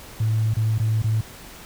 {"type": "tone with dropouts", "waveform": "sine", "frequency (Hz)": 110, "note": "A2", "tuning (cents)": 0, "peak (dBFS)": -17, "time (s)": [0.2, 1.21], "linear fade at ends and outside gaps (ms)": 5, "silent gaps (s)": [[0.539, 0.567], [0.782, 0.798], [1.02, 1.042]], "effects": ["tanh soft clip ceiling -13 dBFS", "pink hiss -42 dBFS RMS until 1.65 s"]}